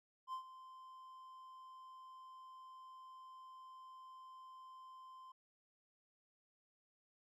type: tone with ADSR envelope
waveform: triangle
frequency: 1039 Hz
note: C6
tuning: 12 cents flat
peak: -38 dBFS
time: 0.27-5.32 s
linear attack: 61 ms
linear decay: 95 ms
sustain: -14 dB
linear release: 5 ms
effects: none